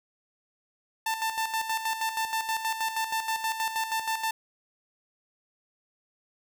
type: tone with tremolo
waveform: sawtooth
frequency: 890 Hz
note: A5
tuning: 20 cents sharp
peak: -22 dBFS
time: 1.06-4.31 s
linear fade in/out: 5 ms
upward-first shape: square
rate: 6.3 Hz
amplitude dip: 60%
effects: none